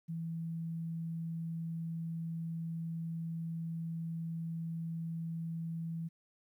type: tone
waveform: sine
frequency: 164.81 Hz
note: E3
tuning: in tune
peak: -36 dBFS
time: 0.08-6.09 s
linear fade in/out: 20 ms
effects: 12-bit